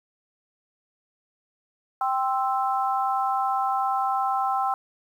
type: chord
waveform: sine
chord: C major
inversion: second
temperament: equal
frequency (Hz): 784 / 1046.5 / 1318.5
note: G5 / C6 / E6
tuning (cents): 0 / 0 / 0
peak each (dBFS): -24 / -28 / -28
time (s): 2.01-4.74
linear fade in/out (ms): 2
effects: 9-bit